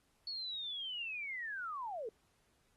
sine linear sweep, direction down, 4435 to 410 Hz, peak -39 dBFS, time 0.27-2.09 s, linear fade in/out 2 ms, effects pink hiss -75 dBFS RMS until 2.76 s + AAC 32 kbps

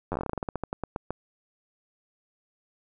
slowing click train, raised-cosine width 1 ms, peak -16 dBFS, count 20, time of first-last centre 0.12-1.106 s, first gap 10 ms, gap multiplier 1.16, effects none

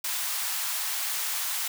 white high-pass noise, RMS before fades -30 dBFS, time 0.04-1.68 s, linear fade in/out 5 ms, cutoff 770 Hz, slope 24 dB/octave, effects none

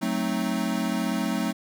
square chord, F# diminished seventh, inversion none, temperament equal, 185 / 220 / 261.6 / 311.1 Hz, F#3 / A3 / C4 / Eb4, 0 / 0 / 0 / 0 cents, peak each -31 / -29 / -31 / -33 dBFS, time 0.01-1.53 s, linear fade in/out 20 ms, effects none

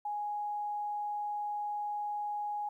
sine tone, 830.6 Hz, G#5, in tune, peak -33 dBFS, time 0.05-2.69 s, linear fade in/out 5 ms, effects 12-bit

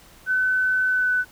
sine tone with pitch glide, 1513 to 1498.2 Hz, F#6 to F#6, +38 to +21 cents, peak -18 dBFS, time 0.26-1.25 s, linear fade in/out 50 ms, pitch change -17 cents, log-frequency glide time 0.87-1.11 s, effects pink hiss -50 dBFS RMS until 1.31 s

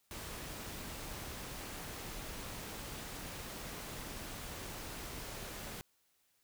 pink noise, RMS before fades -45 dBFS, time 0.11-5.81 s, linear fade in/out 0 ms, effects white hiss -75 dBFS RMS until 6.43 s

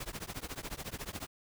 pink noise with tremolo, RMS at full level -38 dBFS, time 0-1.27 s, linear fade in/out 5 ms, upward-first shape triangle, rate 14 Hz, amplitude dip 100%, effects none

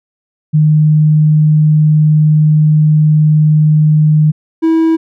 sine / triangle tone pair in turn, 153.2 / 324.6 Hz, D#3 / E4, -27 / -27 cents, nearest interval octave + minor second, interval 1300 cents, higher second, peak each -5 dBFS, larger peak neither, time 0.53-4.32 / 4.62-4.97 s, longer first, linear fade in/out 20 ms, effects none

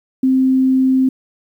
sine tone, 261.6 Hz, C4, in tune, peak -10 dBFS, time 0.23-1.09 s, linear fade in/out 5 ms, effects 8-bit

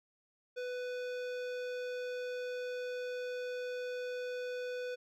sine tone with hard clipping, 497.1 Hz, B4, 11 cents sharp, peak -39 dBFS, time 0.56-4.96 s, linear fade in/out 20 ms, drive 16 dB, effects none

